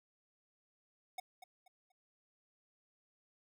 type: tone with echo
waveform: square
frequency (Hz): 736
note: F#5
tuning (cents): -9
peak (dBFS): -40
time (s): 1.18-1.2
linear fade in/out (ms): 5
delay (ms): 240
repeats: 3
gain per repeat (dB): -11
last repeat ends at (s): 1.92
effects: none